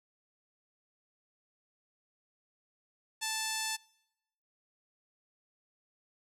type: tone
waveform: 5% pulse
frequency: 880 Hz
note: A5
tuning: in tune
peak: -20 dBFS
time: 3.21-3.77 s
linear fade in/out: 20 ms
effects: noise-tail reverb RT60 0.9 s tail -26 dB re dry + low-pass 11000 Hz 12 dB/octave